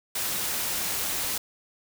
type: noise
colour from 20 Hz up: white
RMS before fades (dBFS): -29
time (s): 0.15-1.38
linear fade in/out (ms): 5
effects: none